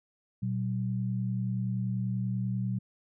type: tone pair together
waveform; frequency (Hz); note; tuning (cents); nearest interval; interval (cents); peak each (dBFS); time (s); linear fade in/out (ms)
sine; 119.69 / 190; A#2 / F#3; +46 / +46; minor sixth; 800; -30 / -32; 0.42-2.79; 10
effects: none